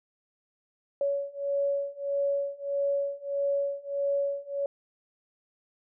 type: beating tone pair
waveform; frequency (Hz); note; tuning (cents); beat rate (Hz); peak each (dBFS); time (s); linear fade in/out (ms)
sine; 561 / 562.6; C#5 / C#5; +21 / +26; 1.6; -30 / -29; 1.01-4.66; 2
effects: none